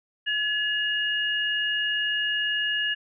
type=tone pair together; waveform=sine; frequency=1700 / 2859 Hz; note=G#6 / F7; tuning=+40 / +40 cents; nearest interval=major sixth; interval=900 cents; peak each=-26 dBFS; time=0.26-2.95 s; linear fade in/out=20 ms; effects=none